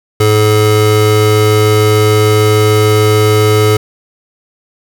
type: tone pair together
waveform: square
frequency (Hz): 106.78 / 427.1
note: G#2 / G#4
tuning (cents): +49 / +48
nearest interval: 2 octaves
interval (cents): 2399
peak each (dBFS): -10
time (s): 0.2-3.77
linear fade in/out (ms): 5
effects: none